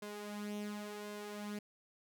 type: tone with flanger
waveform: sawtooth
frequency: 207.7 Hz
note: G#3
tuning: in tune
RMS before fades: -44 dBFS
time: 0.02-1.59 s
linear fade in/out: 5 ms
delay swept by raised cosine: 1.9 to 4.5 ms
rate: 0.92 Hz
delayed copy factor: +0.6
effects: none